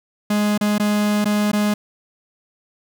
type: tone with dropouts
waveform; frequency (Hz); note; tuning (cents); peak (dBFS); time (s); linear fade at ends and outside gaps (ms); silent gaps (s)
45% pulse; 208.5; G#3; +7; -16; 0.3-1.74; 5; 0.578-0.61 / 0.782-0.797 / 1.245-1.255 / 1.517-1.531
effects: none